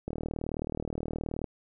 click train, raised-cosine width 2 ms, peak -20 dBFS, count 54, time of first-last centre 0.08-1.442 s, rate 38.9 Hz, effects none

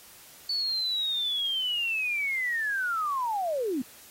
sine linear sweep, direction down, 4493 to 233.3 Hz, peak -26 dBFS, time 0.49-3.82 s, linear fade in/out 5 ms, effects white hiss -51 dBFS RMS until 4.1 s + AAC 48 kbps

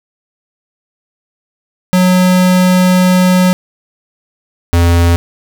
square tone pair in turn, 182.9 / 85.55 Hz, F#3 / F2, -20 / -35 cents, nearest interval octave + minor second, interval 1315 cents, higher first, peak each -7 dBFS, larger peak neither, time 1.93-3.53 / 4.73-5.16 s, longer first, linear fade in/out 0 ms, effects none

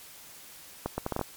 accelerating click train, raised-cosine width 1 ms, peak -15 dBFS, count 7, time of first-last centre 0.86-1.213 s, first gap 120 ms, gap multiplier 0.7, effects white hiss -49 dBFS RMS until 1.36 s + MP3 96 kbps

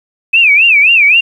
sine tone with vibrato, 2504 Hz, D#7, 10 cents sharp, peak -4 dBFS, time 0.33-1.21 s, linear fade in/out 10 ms, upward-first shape sine, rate 3.8 Hz, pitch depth 190 cents each way, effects 7-bit

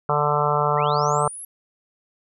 harmonic tone, 147.6 Hz, D3, 9 cents sharp, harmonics 1 / 3 / 4 / 5 / 6 / 7 / 8 / 9, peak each -26 / -26 / -26 / -26 / -26 / -26 / -26 / -26 dBFS, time 0.09-1.28 s, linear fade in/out 2 ms
sine linear sweep, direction up, 1752 to 11420 Hz, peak -33 dBFS, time 0.77-1.45 s, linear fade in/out 5 ms
effects none

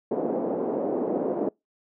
white band-pass noise, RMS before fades -27 dBFS, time 0.11-1.49 s, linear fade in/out 5 ms, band 230 to 570 Hz, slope 24 dB/octave, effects noise-tail reverb RT60 0.2 s tail -26 dB re dry

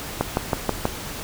click train, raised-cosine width 1 ms, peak -5 dBFS, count 5, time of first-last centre 0.21-0.854 s, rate 6.21 Hz, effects pink hiss -33 dBFS RMS until 1.23 s

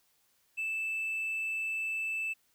triangle tone, 2637 Hz, E7, in tune, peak -29 dBFS, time 0.57-2.34 s, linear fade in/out 20 ms, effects tanh soft clip ceiling -26 dBFS + white hiss -71 dBFS RMS until 2.54 s

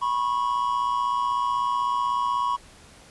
triangle tone pair together, 980 / 1096.1 Hz, B5 / C#6, -14 / -20 cents, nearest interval major second, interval 194 cents, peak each -23 dBFS, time 0.01-2.57 s, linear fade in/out 20 ms, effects pink hiss -50 dBFS RMS until 3.1 s + resampled to 24000 Hz

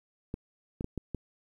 clicks, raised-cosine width 3 ms, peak -21 dBFS, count 5, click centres 0.341 / 0.809 / 0.844 / 0.977 / 1.147 s, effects 10-bit

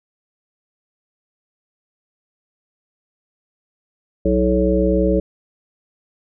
harmonic tone with a mistuned harmonic, 61.74 Hz, B1, in tune, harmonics 1 / 3 / 5 / 7 / 9, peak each -20 / -20 / -20 / -20 / -20 dBFS, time 4.25-5.2 s, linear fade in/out 5 ms, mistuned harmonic 5, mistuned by +80 cents, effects none

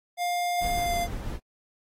square tone with pitch glide, 705 to 694.1 Hz, F5 to F5, +16 to -11 cents, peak -26 dBFS, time 0.17-1.08 s, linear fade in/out 50 ms, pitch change -27 cents, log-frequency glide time 0.71-0.97 s
brown noise with tremolo, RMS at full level -32 dBFS, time 0.6-1.4 s, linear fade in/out 50 ms, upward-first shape sine, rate 6.1 Hz, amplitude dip 25%
effects AAC 48 kbps

